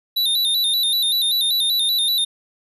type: tone with vibrato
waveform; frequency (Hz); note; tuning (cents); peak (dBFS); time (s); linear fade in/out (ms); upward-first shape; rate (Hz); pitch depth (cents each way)
square; 3792; A#7; +29; -17; 0.16-2.25; 10; square; 5.2; 68
effects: none